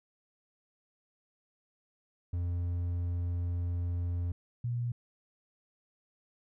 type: tone pair in turn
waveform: triangle / sine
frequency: 87.31 / 120.14 Hz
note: F2 / B2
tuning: 0 / -47 cents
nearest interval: tritone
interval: 553 cents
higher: second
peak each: -28 / -30 dBFS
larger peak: first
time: 2.33-4.32 / 4.64-4.92 s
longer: first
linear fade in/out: 5 ms
effects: none